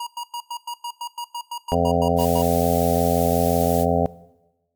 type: tone bursts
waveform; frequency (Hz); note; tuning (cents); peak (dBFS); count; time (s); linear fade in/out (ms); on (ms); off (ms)
square; 953; A#5; +38; -27; 15; 0-2.42; 5; 68; 100
type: harmonic tone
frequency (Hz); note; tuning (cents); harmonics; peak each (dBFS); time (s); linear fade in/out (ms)
85.6; F2; -34; 1 / 2 / 3 / 5 / 6 / 7 / 8 / 9; -25 / -25 / -25 / -25 / -25 / -25 / -25 / -25; 1.72-4.06; 0
type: noise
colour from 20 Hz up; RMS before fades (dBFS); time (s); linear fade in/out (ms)
blue; -32; 2.16-3.86; 50
effects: noise-tail reverb RT60 1.0 s tail -19 dB re dry + MP3 96 kbps